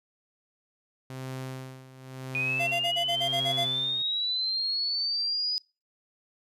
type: tone with tremolo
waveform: sawtooth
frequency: 130.81 Hz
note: C3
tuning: in tune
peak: -30 dBFS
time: 1.1-4.02 s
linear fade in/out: 0 ms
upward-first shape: sine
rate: 0.93 Hz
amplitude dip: 80%
type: linear sweep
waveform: sine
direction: up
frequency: 2455 to 4978 Hz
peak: -26 dBFS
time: 2.35-5.58 s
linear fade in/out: 0 ms
type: tone bursts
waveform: square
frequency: 688 Hz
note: F5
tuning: 26 cents flat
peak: -29 dBFS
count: 9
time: 2.59-3.654 s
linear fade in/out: 20 ms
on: 88 ms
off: 34 ms
effects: noise-tail reverb RT60 0.3 s tail -26 dB re dry + resampled to 32000 Hz